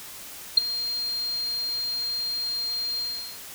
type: tone with ADSR envelope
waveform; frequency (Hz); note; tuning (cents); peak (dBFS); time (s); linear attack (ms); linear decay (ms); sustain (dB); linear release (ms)
sine; 4200; C8; +6; -8; 0.57-3.39; 8; 9; -18; 380
effects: white hiss -41 dBFS RMS until 3.54 s